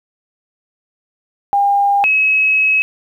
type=tone pair in turn; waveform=sine; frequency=804 / 2565 Hz; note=G5 / E7; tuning=+44 / -48 cents; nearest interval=octave + minor sixth; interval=2008 cents; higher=second; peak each=-10 dBFS; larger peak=neither; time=1.53-2.04 / 2.04-2.82 s; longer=second; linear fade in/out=0 ms; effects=8-bit